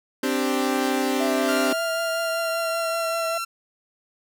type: chord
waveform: sawtooth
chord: C suspended second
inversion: none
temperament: equal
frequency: 261.6 / 293.7 / 392 Hz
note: C4 / D4 / G4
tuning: 0 / 0 / 0 cents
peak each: -20 / -23 / -23 dBFS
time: 0.23-1.73 s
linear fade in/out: 5 ms
type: tone with vibrato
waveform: triangle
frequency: 659.3 Hz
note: E5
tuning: in tune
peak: -23 dBFS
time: 1.2-3.38 s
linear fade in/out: 5 ms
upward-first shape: triangle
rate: 5.2 Hz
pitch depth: 27 cents each way
type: tone with pitch glide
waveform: sawtooth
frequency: 1396.9 to 1355.6 Hz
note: F6 to E6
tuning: 0 to +48 cents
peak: -23 dBFS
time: 1.48-3.45 s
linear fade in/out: 10 ms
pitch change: -52 cents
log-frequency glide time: 2.17-3.24 s
effects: none